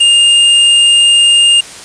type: tone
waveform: square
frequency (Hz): 2819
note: F7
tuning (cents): +16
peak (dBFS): -5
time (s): 0-1.61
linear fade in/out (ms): 10
effects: white hiss -30 dBFS RMS until 1.84 s + resampled to 22050 Hz